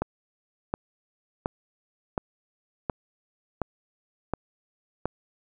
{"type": "click train", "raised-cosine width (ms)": 1, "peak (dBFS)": -12, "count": 8, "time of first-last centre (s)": [0.02, 5.056], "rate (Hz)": 1.39, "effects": []}